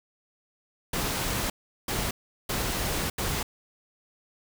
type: noise bursts at uneven times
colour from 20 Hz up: pink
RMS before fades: -29 dBFS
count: 4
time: 0.93-1.5 / 1.88-2.11 / 2.49-3.1 / 3.18-3.43 s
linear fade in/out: 5 ms
effects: none